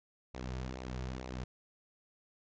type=tone with flanger; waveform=sawtooth; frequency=63.6 Hz; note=C2; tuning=48 cents flat; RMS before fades=-41 dBFS; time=0.34-1.44 s; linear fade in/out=5 ms; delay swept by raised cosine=0.6 to 3.9 ms; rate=2.2 Hz; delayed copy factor=-0.6; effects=resampled to 16000 Hz